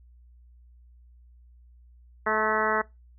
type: harmonic tone with a mistuned harmonic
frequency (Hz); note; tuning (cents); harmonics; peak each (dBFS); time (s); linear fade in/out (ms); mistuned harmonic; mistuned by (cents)
216.4; A3; -29; 1 / 2 / 3 / 4 / 5 / 6 / 7 / 8 / 9; -36 / -30 / -31 / -31 / -30 / -30 / -31 / -32 / -33; 2.26-2.82; 10; 4; +18
effects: noise-tail reverb RT60 0.2 s tail -21 dB re dry + added 60 Hz sine -51 dBFS peak until 3.18 s